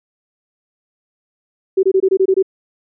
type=tone bursts; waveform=sine; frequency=381.6 Hz; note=G4; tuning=47 cents flat; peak=-9 dBFS; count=8; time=1.77-2.427 s; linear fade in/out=10 ms; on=62 ms; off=23 ms; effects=none